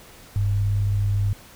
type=tone pair together; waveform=sine; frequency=42.41 / 101 Hz; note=E1 / G#2; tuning=+50 / -48 cents; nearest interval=octave + minor third; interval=1502 cents; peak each=-28 / -19 dBFS; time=0.36-1.33 s; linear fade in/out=0 ms; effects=pink hiss -47 dBFS RMS until 1.55 s